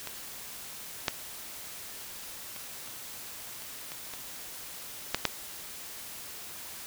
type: clicks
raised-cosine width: 0.2 ms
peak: -19 / -8 / -25 / -28 / -26 / -22 / -22 / -8 / -6 dBFS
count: 9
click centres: 0.073 / 1.082 / 2.563 / 2.875 / 3.621 / 3.919 / 4.137 / 5.146 / 5.253 s
effects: white hiss -43 dBFS RMS until 6.86 s